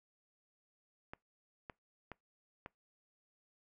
clicks, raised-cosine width 0.5 ms, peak -30 dBFS, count 4, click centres 1.135 / 1.698 / 2.117 / 2.661 s, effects noise-tail reverb RT60 0.2 s tail -25 dB re dry

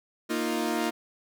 sawtooth chord, Bb suspended fourth, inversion none, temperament equal, 233.1 / 311.1 / 349.2 Hz, Bb3 / Eb4 / F4, 0 / 0 / 0 cents, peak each -27 dBFS, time 0.29-0.91 s, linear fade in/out 20 ms, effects none

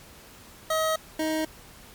25% pulse tone pair in turn, 635 / 314.4 Hz, D#5 / D#4, +35 / +18 cents, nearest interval octave, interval 1217 cents, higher first, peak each -19 / -21 dBFS, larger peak first, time 0.7-0.96 / 1.19-1.45 s, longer neither, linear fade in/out 5 ms, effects pink hiss -49 dBFS RMS until 1.94 s + MP3 96 kbps

